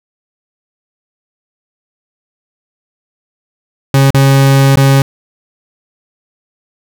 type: tone with dropouts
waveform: 40% pulse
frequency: 136.6 Hz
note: C#3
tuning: 25 cents flat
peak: -4 dBFS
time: 3.94-5.02 s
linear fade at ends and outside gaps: 2 ms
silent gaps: 4.105-4.145 / 4.757-4.771 s
effects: none